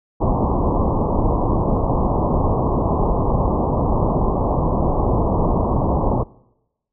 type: low-pass noise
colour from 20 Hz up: pink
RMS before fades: -18 dBFS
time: 0.2-6.24 s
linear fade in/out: 20 ms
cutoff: 1100 Hz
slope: 96 dB/octave
effects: noise-tail reverb RT60 0.9 s tail -23 dB re dry